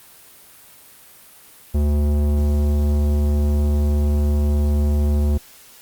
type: tone with tanh clipping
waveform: sine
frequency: 73.42 Hz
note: D2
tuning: in tune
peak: -17 dBFS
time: 1.74-5.38 s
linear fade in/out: 10 ms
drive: 16 dB
effects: white hiss -46 dBFS RMS until 5.81 s + Opus 32 kbps